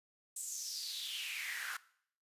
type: noise with high-pass filter sweep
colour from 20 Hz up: pink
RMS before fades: -42 dBFS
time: 0.36-1.77 s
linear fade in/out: 5 ms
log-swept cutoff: 8200 to 1400 Hz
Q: 5.5
effects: noise-tail reverb RT60 0.6 s tail -19 dB re dry + resampled to 32000 Hz